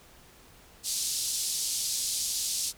pink band-pass noise, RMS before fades -31 dBFS, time 0.83-2.73 s, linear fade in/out 50 ms, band 4300 to 11000 Hz, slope 24 dB/octave, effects pink hiss -55 dBFS RMS until 2.77 s

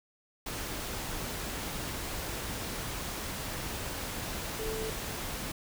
sine tone in noise, 440 Hz, A4, in tune, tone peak -35 dBFS, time 4.59-4.9 s, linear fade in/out 5 ms, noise pink, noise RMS -37 dBFS, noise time 0.46-5.52 s, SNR -1 dB, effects none

